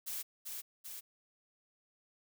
blue noise with echo, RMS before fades -40 dBFS, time 0.06-0.23 s, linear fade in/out 20 ms, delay 390 ms, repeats 2, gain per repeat -3 dB, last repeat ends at 1.01 s, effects none

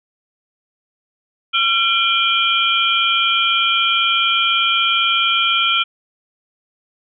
sine tone cluster, 1363 / 2398 / 3054 / 3261 Hz, F6 / D7 / G7 / G#7, -43 / +36 / -46 / -32 cents, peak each -19 dBFS, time 1.53-5.84 s, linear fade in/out 20 ms, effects none

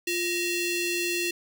sawtooth ring-modulated tone, 1529 Hz, G6, 44 cents flat, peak -19 dBFS, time 0.07-1.31 s, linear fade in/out 5 ms, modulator 1180 Hz, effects none

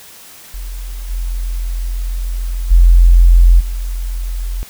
sine tone with level steps, 43.23 Hz, F1, 17 cents flat, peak -22 / -16 / -3 / -17 dBFS, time 0.54-4.63 s, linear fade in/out 0 ms, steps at 1.09 / 2.7 / 3.59 s, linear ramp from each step 20 ms, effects white hiss -38 dBFS RMS until 4.69 s

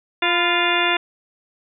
harmonic tone with a mistuned harmonic, 349.2 Hz, F4, in tune, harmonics 1 / 2 / 3 / 4 / 5 / 6 / 7 / 8 / 10, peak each -25 / -25 / -25 / -25 / -25 / -25 / -25 / -25 / -25 dBFS, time 0.22-0.97 s, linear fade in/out 5 ms, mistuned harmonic 3, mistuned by -55 cents, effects none

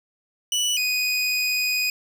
25% pulse tone pair in turn, 2960 / 2489 Hz, F#7 / D#7, 0 / 0 cents, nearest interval minor third, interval 300 cents, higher first, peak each -17 dBFS, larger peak neither, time 0.52-0.77 / 0.77-1.9 s, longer second, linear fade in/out 2 ms, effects none

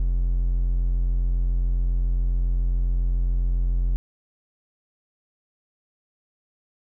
triangle tone, 43.64 Hz, F1, 1 cent flat, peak -17 dBFS, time 0-3.96 s, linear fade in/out 0 ms, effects none

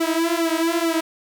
sawtooth tone with flanger, 331.2 Hz, E4, 8 cents sharp, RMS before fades -21 dBFS, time 0-1.01 s, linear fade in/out 10 ms, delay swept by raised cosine 1.8 to 7.6 ms, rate 2.3 Hz, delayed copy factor -0.9, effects none

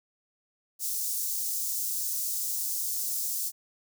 white high-pass noise, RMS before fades -31 dBFS, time 0.79-3.52 s, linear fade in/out 50 ms, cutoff 5500 Hz, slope 24 dB/octave, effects none

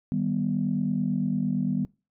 sine chord, Eb augmented, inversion none, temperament equal with one note detuned, 155.56 / 196 / 245 Hz, Eb3 / G3 / B3, 0 / 0 / -14 cents, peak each -29 / -27 / -27 dBFS, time 0.12-1.85 s, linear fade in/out 0 ms, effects noise-tail reverb RT60 0.3 s tail -24 dB re dry + tanh soft clip ceiling -14 dBFS

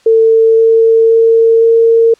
sine tone with pitch steps, 449.2 / 451.8 / 454.4 / 457.1 Hz, A4 / A4 / A#4 / A#4, +36 / +46 / -44 / -34 cents, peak -4 dBFS, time 0.06-2.14 s, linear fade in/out 5 ms, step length 520 ms, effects white hiss -49 dBFS RMS until 2.19 s + low-pass 6000 Hz 12 dB/octave

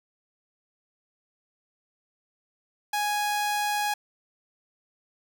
sawtooth tone, 830.6 Hz, G#5, in tune, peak -21 dBFS, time 2.93-3.94 s, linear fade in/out 5 ms, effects none

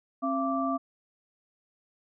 sine tone cluster, 267.8 / 679 / 1169 Hz, C4 / F5 / D6, +40 / -49 / -8 cents, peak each -29 / -31 / -31 dBFS, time 0.22-0.78 s, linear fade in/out 20 ms, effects none

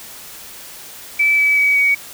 sine tone with pitch steps, 2312 / 2292 / 2272 / 2253 Hz, D7 / D7 / C#7 / C#7, -28 / -43 / +42 / +28 cents, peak -11 dBFS, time 1.19-1.95 s, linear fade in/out 10 ms, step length 190 ms, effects white hiss -36 dBFS RMS until 2.13 s

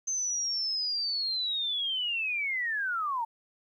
sine linear sweep, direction down, 6272 to 880 Hz, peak -28 dBFS, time 0.07-3.25 s, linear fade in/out 10 ms, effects 11-bit

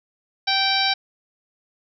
harmonic tone, 778 Hz, G5, 13 cents flat, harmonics 1 / 2 / 3 / 4 / 5 / 6 / 7, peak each -24 / -27 / -26 / -28 / -23 / -26 / -28 dBFS, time 0.47-0.94 s, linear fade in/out 10 ms, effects none

